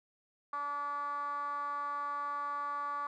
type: tone with band-pass filter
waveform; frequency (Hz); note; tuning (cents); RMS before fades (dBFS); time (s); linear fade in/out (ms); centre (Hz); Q
10% pulse; 287.9; D4; -34; -37; 0.53-3.07; 2; 1100; 8.5
effects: none